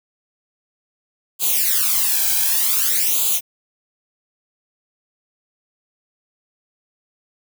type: noise with flanger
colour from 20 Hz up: blue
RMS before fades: -18 dBFS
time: 1.39-3.41 s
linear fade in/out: 50 ms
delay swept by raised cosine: 0.27 to 1.27 ms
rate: 0.54 Hz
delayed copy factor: +1
effects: none